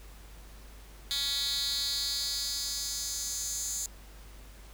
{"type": "tone with high-pass filter sweep", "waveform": "10% pulse", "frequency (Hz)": 279.9, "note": "C#4", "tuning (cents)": 17, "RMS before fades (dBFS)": -33, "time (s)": [1.11, 3.86], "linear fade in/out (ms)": 0, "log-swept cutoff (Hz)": [3600, 6800], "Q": 3.5, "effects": ["added 50 Hz sine -48 dBFS peak until 4.73 s", "pink hiss -55 dBFS RMS until 4.73 s"]}